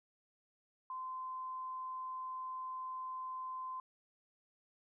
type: tone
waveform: sine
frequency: 1033 Hz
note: C6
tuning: 22 cents flat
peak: -40 dBFS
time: 0.9-3.8 s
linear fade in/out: 2 ms
effects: none